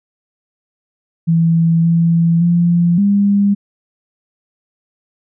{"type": "tone with pitch steps", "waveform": "sine", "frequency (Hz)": [165.5, 167.4, 172.3, 201.3], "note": ["E3", "E3", "F3", "G3"], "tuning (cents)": [7, 27, -23, 46], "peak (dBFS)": -9, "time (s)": [1.27, 3.55], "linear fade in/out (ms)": 20, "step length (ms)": 570, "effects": []}